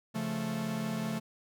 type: chord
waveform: 45% pulse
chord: Db augmented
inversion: none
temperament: equal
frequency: 138.59 / 174.61 / 220 Hz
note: Db3 / F3 / A3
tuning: 0 / 0 / 0 cents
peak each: -40 / -38 / -34 dBFS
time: 0.14-1.2 s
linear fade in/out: 20 ms
effects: none